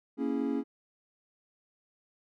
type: chord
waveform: triangle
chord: A# half-diminished seventh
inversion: none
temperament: equal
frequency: 233.1 / 277.2 / 329.6 / 415.3 Hz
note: A#3 / C#4 / E4 / G#4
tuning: 0 / 0 / 0 / 0 cents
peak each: -32 / -29 / -35 / -35 dBFS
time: 0.17-0.64 s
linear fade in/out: 50 ms
effects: none